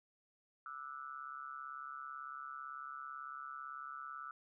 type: tone with amplitude modulation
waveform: sine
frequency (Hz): 1318.5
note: E6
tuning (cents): 0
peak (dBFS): -40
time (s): 0.66-4.31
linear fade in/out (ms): 2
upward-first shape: sine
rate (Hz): 138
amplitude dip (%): 100
effects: none